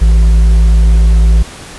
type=tone with hard clipping; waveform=triangle; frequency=55 Hz; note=A1; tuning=in tune; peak=-5 dBFS; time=0.01-1.43 s; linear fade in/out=10 ms; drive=8 dB; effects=pink hiss -30 dBFS RMS until 1.78 s + resampled to 24000 Hz